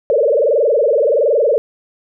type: tone with frequency modulation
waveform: sine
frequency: 520 Hz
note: C5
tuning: 11 cents flat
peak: -10 dBFS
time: 0.1-1.58 s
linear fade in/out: 0 ms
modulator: 21.4 Hz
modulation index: 3.8
effects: none